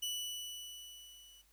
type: tone with level ramp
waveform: sawtooth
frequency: 2960 Hz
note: F#7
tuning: in tune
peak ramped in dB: -32 to -55 dBFS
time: 0.02-1.42 s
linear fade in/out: 10 ms
effects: added 50 Hz sine -70 dBFS peak until 1.52 s + white hiss -70 dBFS RMS until 1.52 s